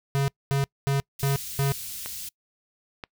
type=tone bursts; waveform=square; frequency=138.59 Hz; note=C#3; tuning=in tune; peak=-22 dBFS; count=5; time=0.15-1.72 s; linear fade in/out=0 ms; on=130 ms; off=230 ms
type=band-stop noise; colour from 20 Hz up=white; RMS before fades=-36 dBFS; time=1.19-2.29 s; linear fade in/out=5 ms; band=120 to 3300 Hz; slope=12 dB/octave
type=clicks; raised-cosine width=0.3 ms; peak=-19 dBFS; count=2; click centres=2.06 / 3.038 s
effects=noise-tail reverb RT60 0.1 s tail -26 dB re dry